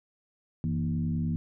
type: tone with frequency modulation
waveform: sine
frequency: 163.4 Hz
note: E3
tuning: 15 cents flat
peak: -26 dBFS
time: 0.64-1.36 s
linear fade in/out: 0 ms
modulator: 70.4 Hz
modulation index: 1.1
effects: none